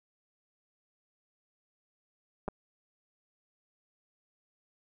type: clicks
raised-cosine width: 1 ms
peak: -21 dBFS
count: 2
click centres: 2.48 / 2.485 s
effects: none